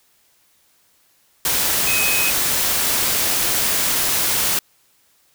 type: tone in noise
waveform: sine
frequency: 2529 Hz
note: D#7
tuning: 28 cents sharp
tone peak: -20 dBFS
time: 1.87-2.3 s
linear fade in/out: 2 ms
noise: white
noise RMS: -19 dBFS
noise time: 1.45-4.59 s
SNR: -4 dB
effects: white hiss -59 dBFS RMS until 5.34 s